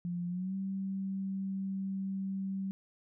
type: tone with pitch glide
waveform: sine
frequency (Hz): 175.1 to 193.17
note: F3 to G3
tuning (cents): +5 to -25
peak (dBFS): -33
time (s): 0.05-2.71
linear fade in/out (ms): 0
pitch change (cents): +170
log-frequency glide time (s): 0.28-0.55
effects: none